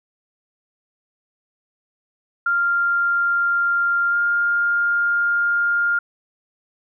sine tone with pitch glide, 1394 to 1406.9 Hz, F6 to F6, -4 to +12 cents, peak -16 dBFS, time 2.46-5.99 s, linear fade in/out 5 ms, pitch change +16 cents, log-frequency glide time 4.1-4.16 s, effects none

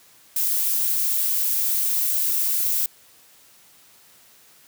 violet noise, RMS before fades -22 dBFS, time 0.36-2.86 s, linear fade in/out 2 ms, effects white hiss -53 dBFS RMS until 4.67 s + high-pass 60 Hz 12 dB/octave

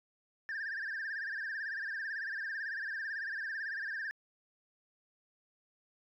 sine tone with vibrato, 1690 Hz, G#6, 30 cents sharp, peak -34 dBFS, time 0.49-4.11 s, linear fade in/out 0 ms, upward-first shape sine, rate 18 Hz, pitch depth 130 cents each way, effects tanh soft clip ceiling -34 dBFS

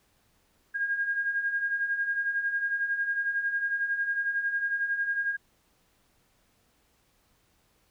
sine beating tone pair, 1616 / 1627 Hz, G#6 / G#6, -48 / -36 cents, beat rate 11 Hz, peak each -34 / -27 dBFS, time 0.74-5.37 s, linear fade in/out 20 ms, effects pink hiss -68 dBFS RMS until 7.9 s

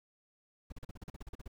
brown noise bursts, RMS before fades -44 dBFS, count 13, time 0.7-1.479 s, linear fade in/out 5 ms, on 23 ms, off 40 ms, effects none

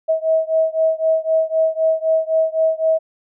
sine beating tone pair, 640 / 643.9 Hz, D#5 / E5, +49 / -41 cents, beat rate 3.9 Hz, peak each -17 / -18 dBFS, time 0.08-2.99 s, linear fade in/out 20 ms, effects none

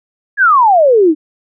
sine exponential sweep, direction down, 1710 to 293.7 Hz, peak -5 dBFS, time 0.37-1.15 s, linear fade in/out 50 ms, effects none

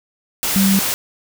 sine tone in noise, 194.6 Hz, G3, 12 cents flat, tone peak -12 dBFS, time 0.56-0.79 s, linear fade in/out 0 ms, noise white, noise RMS -20 dBFS, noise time 0.43-0.94 s, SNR +5 dB, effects none

